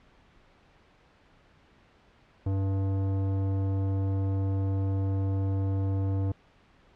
sine tone with tanh clipping, 97 Hz, G2, 18 cents flat, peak -27 dBFS, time 2.46-6.32 s, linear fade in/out 5 ms, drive 15 dB, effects pink hiss -60 dBFS RMS until 6.95 s + low-pass 3000 Hz 12 dB/octave

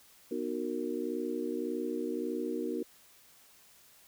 sine chord, B major seventh, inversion none, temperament just, 246.9 / 308.7 / 370.4 / 463 Hz, B3 / D#4 / F#4 / A#4, 0 / -14 / +2 / -12 cents, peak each -38 / -37 / -37 / -38 dBFS, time 0.31-2.83 s, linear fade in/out 5 ms, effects white hiss -60 dBFS RMS until 4.07 s

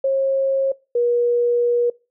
sine tone pair in turn, 540 / 480 Hz, C#5 / B4, -45 / -49 cents, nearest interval major second, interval 204 cents, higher first, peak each -15 dBFS, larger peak neither, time 0.04-0.72 / 0.95-1.9 s, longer second, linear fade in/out 5 ms, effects noise-tail reverb RT60 0.3 s tail -23 dB re dry

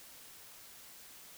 silence, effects white hiss -54 dBFS RMS until 1.37 s

